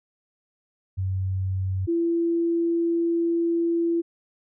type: tone pair in turn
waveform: sine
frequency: 94.6 / 337.1 Hz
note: F#2 / E4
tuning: +39 / +39 cents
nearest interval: octave + minor seventh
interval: 2200 cents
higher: second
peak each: -23 / -20 dBFS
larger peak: second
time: 0.97-1.87 / 1.87-4.02 s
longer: second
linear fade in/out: 20 ms
effects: none